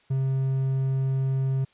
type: tone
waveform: triangle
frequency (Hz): 133.5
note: C3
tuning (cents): +35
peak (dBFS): -20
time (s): 0.1-1.65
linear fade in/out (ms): 10
effects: white hiss -62 dBFS RMS until 1.73 s + resampled to 8000 Hz